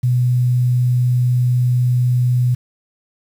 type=tone with quantisation; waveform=sine; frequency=124 Hz; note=B2; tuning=7 cents sharp; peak=-12 dBFS; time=0.03-2.55 s; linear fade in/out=10 ms; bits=7; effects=none